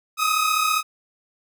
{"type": "tone pair together", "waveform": "sawtooth", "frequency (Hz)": [1244.5, 1279.5], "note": ["D#6", "D#6"], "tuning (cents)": [0, 48], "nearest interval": "unison", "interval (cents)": 48, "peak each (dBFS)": -18, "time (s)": [0.17, 0.83], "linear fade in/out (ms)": 50, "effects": []}